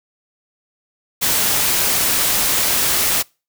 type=noise; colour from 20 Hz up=white; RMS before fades=-17 dBFS; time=1.21-3.23 s; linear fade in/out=20 ms; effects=noise-tail reverb RT60 0.3 s tail -26 dB re dry